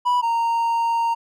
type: tone pair in turn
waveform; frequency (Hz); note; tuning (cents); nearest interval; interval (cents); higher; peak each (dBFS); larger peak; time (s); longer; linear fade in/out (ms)
triangle; 982 / 925.8; B5 / A#5; -10 / -12; minor second; 102; first; -14 / -16; first; 0.05-0.22 / 0.22-1.15; second; 20
effects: none